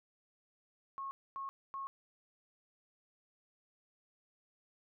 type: tone bursts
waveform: sine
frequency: 1090 Hz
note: C#6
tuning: 29 cents flat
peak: -39 dBFS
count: 3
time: 0.98-1.87 s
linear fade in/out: 0 ms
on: 130 ms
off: 250 ms
effects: none